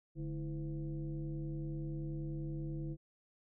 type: tone with frequency modulation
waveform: sine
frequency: 146.83 Hz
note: D3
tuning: in tune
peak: -37 dBFS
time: 0.15-2.97 s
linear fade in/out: 50 ms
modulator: 182 Hz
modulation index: 1
effects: none